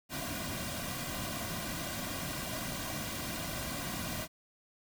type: noise with comb filter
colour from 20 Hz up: pink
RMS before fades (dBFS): -38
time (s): 0.09-4.28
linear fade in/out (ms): 50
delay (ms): 2.3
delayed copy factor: -0.7
effects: none